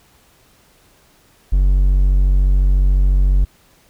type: tone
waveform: triangle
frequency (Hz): 47.05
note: F#1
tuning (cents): +30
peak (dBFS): -8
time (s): 1.52-3.45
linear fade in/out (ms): 10
effects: pink hiss -53 dBFS RMS until 3.89 s